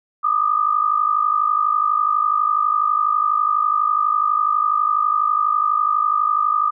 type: tone pair together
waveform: sine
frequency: 1192.4 / 1244.5 Hz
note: D6 / D#6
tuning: +26 / 0 cents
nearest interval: minor second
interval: 74 cents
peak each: -18 dBFS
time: 0.23-6.71 s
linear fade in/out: 20 ms
effects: none